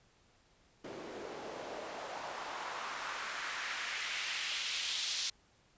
white noise with band-pass filter sweep, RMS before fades -40 dBFS, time 0.84-5.3 s, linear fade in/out 5 ms, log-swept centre 340 to 4300 Hz, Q 1.6, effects pink hiss -68 dBFS RMS until 5.77 s + resampled to 16000 Hz

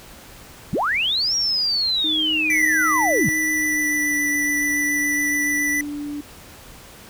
sine linear two-way sweep, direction up then down, 115.3 to 5660 to 115.3 Hz, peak -18 dBFS, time 0.73-3.29 s, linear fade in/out 0 ms, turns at 1.35 s
sine tone with pitch glide, 311.3 to 292.1 Hz, D#4 to D4, +1 to -9 cents, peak -26 dBFS, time 2.04-6.21 s, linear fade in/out 5 ms, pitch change -110 cents, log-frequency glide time 3.41-4.22 s
square tone with vibrato, 1976 Hz, B6, in tune, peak -20 dBFS, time 2.5-5.81 s, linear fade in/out 2 ms, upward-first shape sine, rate 7.1 Hz, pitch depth 11 cents each way
effects pink hiss -43 dBFS RMS until 7.09 s

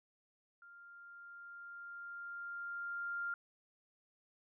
sine tone with level ramp, 1396.9 Hz, F6, in tune, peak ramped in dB -55 to -36 dBFS, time 0.62-3.34 s, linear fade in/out 2 ms, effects none

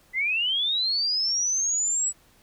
sine linear sweep, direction up, 1981 to 7902 Hz, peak -22 dBFS, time 0.13-2.13 s, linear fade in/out 50 ms, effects pink hiss -59 dBFS RMS until 2.42 s

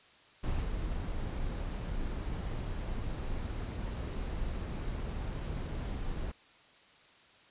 brown noise with level steps, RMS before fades -33 / -36 dBFS, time 0.43-6.32 s, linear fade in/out 10 ms, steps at 0.64 s, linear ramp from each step 20 ms, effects white hiss -60 dBFS RMS until 7.5 s + resampled to 8000 Hz

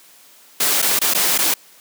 white noise with dropouts, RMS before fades -17 dBFS, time 0.6-1.54 s, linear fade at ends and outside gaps 5 ms, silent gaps 0.819-0.824 / 0.991-1.014 / 1.138-1.147 / 1.379-1.387 s, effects white hiss -48 dBFS RMS until 1.8 s + high-pass 200 Hz 12 dB/octave

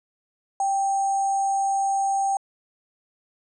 sine tone with sample-and-hold, 784 Hz, G5, in tune, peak -20 dBFS, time 0.6-2.37 s, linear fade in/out 2 ms, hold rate 7350 Hz, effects resampled to 22050 Hz

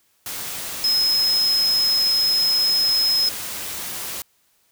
sine tone in noise, 5130 Hz, E8, 48 cents flat, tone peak -16 dBFS, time 0.84-3.29 s, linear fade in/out 2 ms, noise white, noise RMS -30 dBFS, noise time 0.26-4.22 s, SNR +11 dB, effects white hiss -63 dBFS RMS until 4.71 s

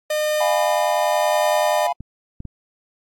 45% pulse tone with tremolo, 608 Hz, D#5, 40 cents flat, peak -18 dBFS, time 0.1-1.87 s, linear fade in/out 5 ms, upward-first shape triangle, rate 0.9 Hz, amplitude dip 30%
triangle chord, F diminished, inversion none, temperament equal, 698.5 / 830.6 / 987.8 Hz, F5 / Ab5 / Cb6, 0 / 0 / 0 cents, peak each -20 / -22 / -23 dBFS, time 0.4-1.93 s, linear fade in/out 10 ms
clicks, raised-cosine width 5 ms, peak -21 dBFS, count 3, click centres 2.006 / 2.404 / 2.453 s
effects AAC 64 kbps

